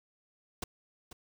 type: noise with echo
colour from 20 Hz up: pink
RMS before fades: -36 dBFS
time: 0.62-0.64 s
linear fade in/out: 5 ms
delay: 490 ms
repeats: 1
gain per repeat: -12 dB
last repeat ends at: 1.13 s
effects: none